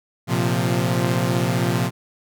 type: chord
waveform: sawtooth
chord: Bb suspended second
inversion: none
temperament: equal with one note detuned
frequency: 115.34 / 130.81 / 174.61 Hz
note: Bb2 / C3 / F3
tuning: -18 / 0 / 0 cents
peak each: -19 dBFS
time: 0.27-1.91 s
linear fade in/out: 50 ms
effects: none

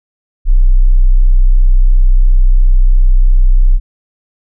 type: tone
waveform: sine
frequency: 31.46 Hz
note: B0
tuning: 33 cents sharp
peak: -3 dBFS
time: 0.45-3.8 s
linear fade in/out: 50 ms
effects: none

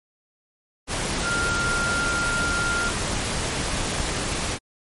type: tone in noise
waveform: sine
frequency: 1396.9 Hz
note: F6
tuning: in tune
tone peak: -23 dBFS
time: 1.22-2.92 s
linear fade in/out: 50 ms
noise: pink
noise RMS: -26 dBFS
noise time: 0.87-4.59 s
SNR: 0 dB
effects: MP3 48 kbps

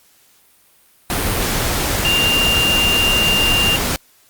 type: tone in noise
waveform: sine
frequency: 2794 Hz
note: F7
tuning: in tune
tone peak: -14 dBFS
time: 2.05-3.76 s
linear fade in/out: 0 ms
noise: pink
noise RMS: -19 dBFS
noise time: 1.1-3.96 s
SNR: +2 dB
effects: white hiss -53 dBFS RMS until 4.29 s + Opus 48 kbps

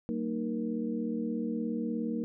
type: tone cluster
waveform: sine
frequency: 191.5 / 231 / 307.7 / 471.8 Hz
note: G3 / A#3 / D#4 / A#4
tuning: -40 / -16 / -19 / +21 cents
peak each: -39 / -32 / -37 / -39 dBFS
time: 0.09-2.24 s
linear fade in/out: 0 ms
effects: none

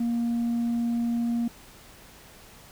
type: tone with tanh clipping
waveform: sine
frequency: 235.1 Hz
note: A#3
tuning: 15 cents sharp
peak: -24 dBFS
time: 0-1.48 s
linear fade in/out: 5 ms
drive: 1 dB
effects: pink hiss -50 dBFS RMS until 2.71 s

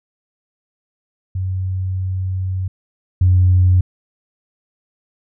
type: tone pair in turn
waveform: sine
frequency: 93.5 / 91.26 Hz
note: F#2 / F#2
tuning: +19 / -23 cents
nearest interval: unison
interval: 42 cents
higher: first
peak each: -18 / -8 dBFS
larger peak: second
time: 1.35-2.68 / 3.21-3.81 s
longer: first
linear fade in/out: 5 ms
effects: tanh soft clip ceiling -4 dBFS

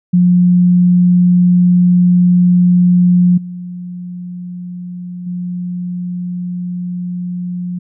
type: tone with level steps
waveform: sine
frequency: 178.2 Hz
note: F3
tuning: 35 cents sharp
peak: -6 / -23 / -18 dBFS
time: 0.13-7.79 s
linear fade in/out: 10 ms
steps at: 3.37 / 5.26 s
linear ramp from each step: 10 ms
effects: none

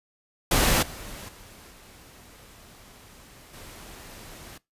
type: noise with level steps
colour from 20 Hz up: pink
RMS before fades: -21 / -40 / -48 / -50 / -44 dBFS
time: 0.51-4.58 s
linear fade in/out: 5 ms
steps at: 0.82 / 1.28 / 1.7 / 3.53 s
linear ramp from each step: 10 ms
effects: noise-tail reverb RT60 0.2 s tail -21 dB re dry + resampled to 32000 Hz

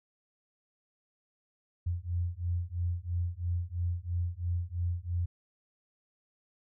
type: beating tone pair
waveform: sine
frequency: 85.9 / 88.9 Hz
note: F2 / F2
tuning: -28 / +31 cents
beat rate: 3 Hz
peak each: -33 / -33 dBFS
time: 1.86-5.26 s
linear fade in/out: 10 ms
effects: none

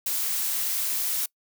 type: noise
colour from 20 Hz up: blue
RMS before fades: -27 dBFS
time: 0.06-1.26 s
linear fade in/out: 5 ms
effects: noise-tail reverb RT60 0.1 s tail -24 dB re dry

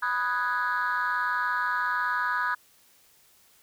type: chord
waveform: sine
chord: G# minor seventh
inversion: first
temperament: equal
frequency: 987.8 / 1244.5 / 1480 / 1661.2 Hz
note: B5 / D#6 / F#6 / G#6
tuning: 0 / 0 / 0 / 0 cents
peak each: -29 dBFS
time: 0.02-2.55 s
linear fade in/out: 10 ms
effects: tanh soft clip ceiling -19 dBFS + white hiss -60 dBFS RMS until 3.62 s

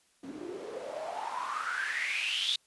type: noise with band-pass filter sweep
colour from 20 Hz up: white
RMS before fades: -35 dBFS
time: 0.23-2.56 s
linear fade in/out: 5 ms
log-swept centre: 270 to 3700 Hz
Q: 8.9
effects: white hiss -68 dBFS RMS until 2.66 s + resampled to 24000 Hz

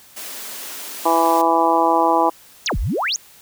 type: high-pass noise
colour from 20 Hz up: white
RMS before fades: -32 dBFS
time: 0.16-1.42 s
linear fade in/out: 10 ms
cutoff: 210 Hz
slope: 48 dB/octave
type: harmonic tone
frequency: 165.7 Hz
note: E3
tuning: 9 cents sharp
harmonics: 2 / 3 / 4 / 5 / 6 / 7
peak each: -21 / -23 / -21 / -18 / -18 / -24 dBFS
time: 1.05-2.3 s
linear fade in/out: 10 ms
type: exponential two-way sweep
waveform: sine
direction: down then up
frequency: 6950 to 34.44 to 6950 Hz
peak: -18 dBFS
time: 2.66-3.16 s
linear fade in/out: 0 ms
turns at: 2.78 s
effects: white hiss -47 dBFS RMS until 3.41 s

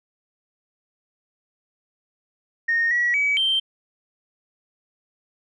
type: tone with pitch steps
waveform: sine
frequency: 1848 / 1927 / 2279 / 3134 Hz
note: A#6 / B6 / C#7 / G7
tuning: -16 / -43 / +47 / -1 cents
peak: -17 dBFS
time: 2.68-3.6 s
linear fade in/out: 10 ms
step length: 230 ms
effects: tanh soft clip ceiling -13 dBFS

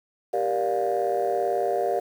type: chord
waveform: sine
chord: G minor seventh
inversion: none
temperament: just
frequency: 392 / 470.4 / 588 / 705.6 Hz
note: G4 / Bb4 / D5 / F5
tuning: 0 / +16 / +2 / +18 cents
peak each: -27 / -27 / -27 / -25 dBFS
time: 0.33-2 s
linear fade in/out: 10 ms
effects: tanh soft clip ceiling -15 dBFS + 8-bit

